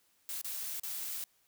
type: noise with dropouts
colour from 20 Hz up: blue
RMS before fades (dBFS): -39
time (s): 0.29-1.24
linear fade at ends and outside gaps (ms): 1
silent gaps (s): 0.414-0.445 / 0.798-0.834
effects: white hiss -71 dBFS RMS until 1.47 s